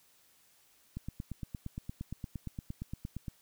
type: click train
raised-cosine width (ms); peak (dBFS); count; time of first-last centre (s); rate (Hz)
5; -26; 21; 0.97-3.282; 8.65
effects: white hiss -66 dBFS RMS until 3.41 s